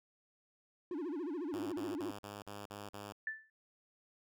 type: tone with vibrato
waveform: triangle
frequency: 320.6 Hz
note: E4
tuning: 48 cents flat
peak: -35 dBFS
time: 0.91-2.11 s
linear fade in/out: 2 ms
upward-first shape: sine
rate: 14 Hz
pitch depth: 240 cents each way
type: tone bursts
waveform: 5% pulse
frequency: 102.3 Hz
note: G#2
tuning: 26 cents flat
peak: -34 dBFS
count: 7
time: 1.53-3.124 s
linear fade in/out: 5 ms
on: 190 ms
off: 44 ms
type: tone with exponential decay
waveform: sine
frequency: 1760 Hz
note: A6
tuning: in tune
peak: -33 dBFS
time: 3.27-3.5 s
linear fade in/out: 2 ms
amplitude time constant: 50 ms
effects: none